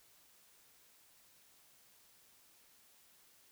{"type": "silence", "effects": ["white hiss -66 dBFS RMS until 3.51 s"]}